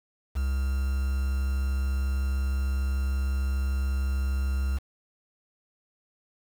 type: tone with quantisation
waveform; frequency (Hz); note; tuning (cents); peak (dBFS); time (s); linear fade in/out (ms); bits
triangle; 66.7; C2; +34; -22; 0.35-4.79; 20; 7
effects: none